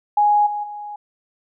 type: tone with level steps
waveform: sine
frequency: 830.6 Hz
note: G#5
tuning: in tune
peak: -12 / -22 / -29 dBFS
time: 0.17-0.96 s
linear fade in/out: 5 ms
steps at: 0.46 / 0.63 s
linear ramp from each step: 10 ms
effects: none